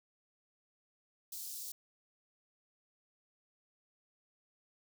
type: high-pass noise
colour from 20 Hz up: white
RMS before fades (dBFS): -44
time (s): 1.32-1.72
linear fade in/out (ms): 5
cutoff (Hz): 4400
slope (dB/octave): 24
effects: none